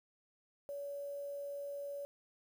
sine tone with quantisation, 567 Hz, C#5, 39 cents sharp, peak -40 dBFS, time 0.69-2.05 s, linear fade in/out 0 ms, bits 10, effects none

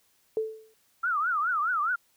sine tone with exponential decay, 439.5 Hz, A4, 2 cents flat, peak -22 dBFS, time 0.37-0.74 s, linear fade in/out 1 ms, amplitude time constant 79 ms
sine tone with vibrato, 1318.5 Hz, E6, in tune, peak -24 dBFS, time 1.03-1.96 s, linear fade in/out 10 ms, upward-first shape triangle, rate 4.8 Hz, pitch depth 250 cents each way
effects white hiss -67 dBFS RMS until 2.16 s

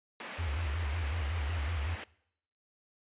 white band-pass noise, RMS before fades -44 dBFS, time 0.2-2.04 s, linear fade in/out 2 ms, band 190 to 2800 Hz, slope 24 dB/octave
sine tone with vibrato, 77.78 Hz, D#2, in tune, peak -31 dBFS, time 0.38-1.96 s, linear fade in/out 20 ms, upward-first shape square, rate 5.4 Hz, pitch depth 150 cents each way
blue noise with exponential decay, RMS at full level -44 dBFS, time 0.45-0.52 s, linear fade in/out 1 ms, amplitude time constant 15 ms
effects noise-tail reverb RT60 0.7 s tail -21 dB re dry + resampled to 8000 Hz

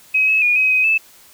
sine tone with pitch steps, 2540 / 2579 / 2442 / 2534 / 2518 / 2622 Hz, D#7 / E7 / D#7 / D#7 / D#7 / E7, +35 / -39 / -33 / +31 / +20 / -10 cents, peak -12 dBFS, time 0.14-0.98 s, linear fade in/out 10 ms, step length 140 ms, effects white hiss -47 dBFS RMS until 1.33 s

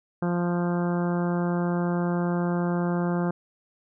harmonic tone, 174.7 Hz, F3, 1 cent sharp, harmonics 1 / 2 / 3 / 4 / 5 / 6 / 7 / 8 / 9, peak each -24 / -30 / -34 / -36 / -38 / -40 / -41 / -42 / -43 dBFS, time 0.22-3.31 s, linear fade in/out 5 ms, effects none

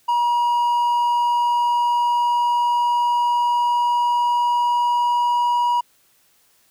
triangle tone with pitch glide, 957 to 963.7 Hz, A#5 to B5, +45 to -43 cents, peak -14 dBFS, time 0.08-5.81 s, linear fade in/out 10 ms, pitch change +12 cents, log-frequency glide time 0.18-5.6 s, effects white hiss -59 dBFS RMS until 6.7 s

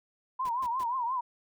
sine tone with vibrato, 987.8 Hz, B5, in tune, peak -28 dBFS, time 0.39-1.21 s, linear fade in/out 10 ms, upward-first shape triangle, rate 5.7 Hz, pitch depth 150 cents each way
pink noise bursts, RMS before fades -48 dBFS, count 3, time 0.45-0.836 s, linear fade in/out 2 ms, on 42 ms, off 130 ms
effects none

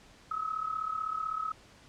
sine tone with amplitude modulation, 1284 Hz, E6, 46 cents flat, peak -28 dBFS, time 0.31-1.52 s, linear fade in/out 5 ms, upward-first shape sine, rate 35.9 Hz, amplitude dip 75%, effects pink hiss -57 dBFS RMS until 1.88 s + low-pass 7000 Hz 12 dB/octave

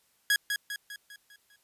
sawtooth tone with echo, 1661.2 Hz, G#6, in tune, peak -18 dBFS, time 0.3-0.36 s, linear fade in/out 2 ms, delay 200 ms, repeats 6, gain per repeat -6 dB, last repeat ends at 1.56 s, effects white hiss -69 dBFS RMS until 1.63 s + resampled to 32000 Hz

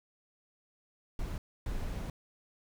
brown noise bursts at uneven times, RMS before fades -36 dBFS, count 2, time 1.19-1.38 / 1.66-2.1 s, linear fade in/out 2 ms, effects none

